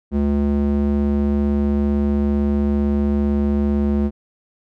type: tone with band-pass filter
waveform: square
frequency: 71.1 Hz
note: C#2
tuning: 45 cents sharp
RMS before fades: -18 dBFS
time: 0.11-4.11 s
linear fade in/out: 50 ms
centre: 230 Hz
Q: 1.5
effects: none